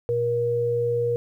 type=tone pair together; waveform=sine; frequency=118.92 / 475.7 Hz; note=A#2 / A#4; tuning=+35 / +35 cents; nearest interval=2 octaves; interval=2400 cents; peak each=-29 / -21 dBFS; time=0.09-1.16 s; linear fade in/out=0 ms; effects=10-bit

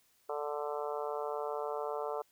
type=harmonic tone; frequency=147.3 Hz; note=D3; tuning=6 cents sharp; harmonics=3 / 4 / 5 / 6 / 7 / 8 / 9; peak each=-38 / -40 / -42 / -44 / -45 / -46 / -47 dBFS; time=0.29-2.22 s; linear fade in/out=5 ms; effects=white hiss -70 dBFS RMS until 2.31 s

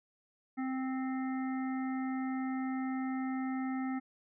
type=harmonic tone; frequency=261.6 Hz; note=C4; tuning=in tune; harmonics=1 / 3 / 5 / 7 / 8; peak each=-33 / -43 / -47 / -50 / -51 dBFS; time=0.57-4 s; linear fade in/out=20 ms; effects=none

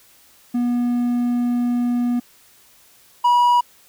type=tone pair in turn; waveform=triangle; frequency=242.3 / 969.2 Hz; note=B3 / B5; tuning=-33 / -33 cents; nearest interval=2 octaves; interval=2400 cents; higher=second; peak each=-15 / -10 dBFS; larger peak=second; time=0.54-2.2 / 3.24-3.61 s; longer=first; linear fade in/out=10 ms; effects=white hiss -52 dBFS RMS until 3.88 s

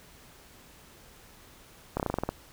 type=slowing click train; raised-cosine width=1 ms; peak=-14 dBFS; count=9; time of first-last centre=1.97-2.29 s; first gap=28 ms; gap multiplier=1.1; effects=pink hiss -54 dBFS RMS until 2.52 s

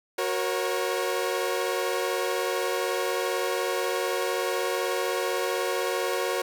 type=tone cluster; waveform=sawtooth; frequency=368.5 / 471.1 / 547 Hz; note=F#4 / A#4 / C#5; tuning=-7 / +18 / -23 cents; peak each=-26 dBFS; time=0.18-6.42 s; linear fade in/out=5 ms; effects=none

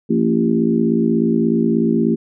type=harmonic tone with a mistuned harmonic; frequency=56.6 Hz; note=A1; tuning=50 cents sharp; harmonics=3 / 4 / 5 / 6 / 7; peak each=-22 / -16 / -22 / -20 / -22 dBFS; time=0.09-2.16 s; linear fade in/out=20 ms; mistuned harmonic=5; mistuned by=-44 cents; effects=none

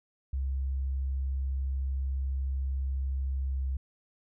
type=tone with pitch glide; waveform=sine; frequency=66.9 to 66.36 Hz; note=C2 to C2; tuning=+39 to +25 cents; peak=-28 dBFS; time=0.33-3.77 s; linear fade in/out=5 ms; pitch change=-14 cents; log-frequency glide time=3.47-3.65 s; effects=none

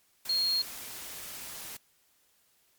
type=tone in noise; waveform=sine; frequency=4259 Hz; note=C8; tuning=30 cents sharp; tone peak=-25 dBFS; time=0.29-0.62 s; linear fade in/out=5 ms; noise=white; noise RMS=-42 dBFS; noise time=0.25-1.77 s; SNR=+14 dB; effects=white hiss -68 dBFS RMS until 2.78 s + MP3 96 kbps

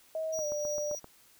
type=tone with pitch glide; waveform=sine; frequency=637 to 590.9 Hz; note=D#5 to D5; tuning=+41 to +10 cents; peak=-31 dBFS; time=0.15-0.95 s; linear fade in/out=2 ms; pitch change=-131 cents; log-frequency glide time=0.38-0.45 s
type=tone with tremolo; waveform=square; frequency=5770 Hz; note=F#8; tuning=44 cents flat; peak=-37 dBFS; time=0.32-1 s; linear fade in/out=20 ms; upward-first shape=sine; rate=3.1 Hz; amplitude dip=35%
type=click train; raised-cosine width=1 ms; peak=-31 dBFS; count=6; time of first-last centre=0.39-1.044 s; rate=7.65 Hz
effects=white hiss -61 dBFS RMS until 1.39 s

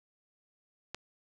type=click; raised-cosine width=0.2 ms; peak=-20 dBFS; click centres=0.946 s; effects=none

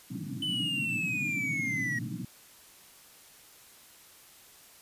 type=band-pass noise; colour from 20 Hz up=pink; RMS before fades=-37 dBFS; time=0.1-2.25 s; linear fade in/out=5 ms; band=110 to 310 Hz; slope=96 dB/octave
type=linear sweep; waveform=triangle; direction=down; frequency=3030 to 1888 Hz; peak=-28 dBFS; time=0.42-1.99 s; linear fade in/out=5 ms
effects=white hiss -55 dBFS RMS until 4.81 s + resampled to 32000 Hz

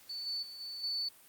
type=tone with level steps; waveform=sine; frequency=4486 Hz; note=C#8; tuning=20 cents sharp; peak=-38 / -34 / -44 / -39 / -32 dBFS; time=0.09-1.09 s; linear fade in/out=10 ms; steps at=0.26 / 0.42 / 0.6 / 0.83 s; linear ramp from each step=10 ms; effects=white hiss -59 dBFS RMS until 1.28 s + Opus 48 kbps

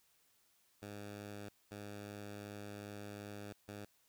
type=tone bursts at uneven times; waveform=10% pulse; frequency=102.7 Hz; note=G#2; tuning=19 cents flat; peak=-38 dBFS; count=3; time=0.82-1.49 / 1.71-3.53 / 3.68-3.85 s; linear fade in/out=5 ms; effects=white hiss -73 dBFS RMS until 4.08 s

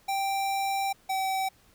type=tone pair in turn; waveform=square; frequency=784 / 766.5 Hz; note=G5 / G5; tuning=0 / -39 cents; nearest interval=unison; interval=39 cents; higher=first; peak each=-27 dBFS; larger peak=neither; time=0.08-0.93 / 1.09-1.49 s; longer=first; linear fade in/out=10 ms; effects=pink hiss -61 dBFS RMS until 1.74 s

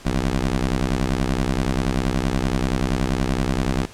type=ring-modulated tone; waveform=15% pulse; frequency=64.5 Hz; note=C2; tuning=24 cents flat; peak=-10 dBFS; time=0.05-3.86 s; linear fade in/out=10 ms; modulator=102 Hz; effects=pink hiss -44 dBFS RMS until 3.93 s + low-pass 9000 Hz 12 dB/octave

